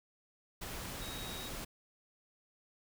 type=tone in noise; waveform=sine; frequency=3784 Hz; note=A#7; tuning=25 cents sharp; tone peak=-47 dBFS; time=1.01-1.49 s; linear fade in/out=10 ms; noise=pink; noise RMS=-43 dBFS; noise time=0.61-1.65 s; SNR=-7 dB; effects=none